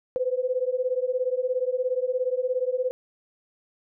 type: beating tone pair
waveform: sine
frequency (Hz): 498.9 / 515.9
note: B4 / C5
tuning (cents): +17 / -24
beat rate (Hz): 17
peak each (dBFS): -26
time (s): 0.16-2.91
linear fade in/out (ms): 0
effects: none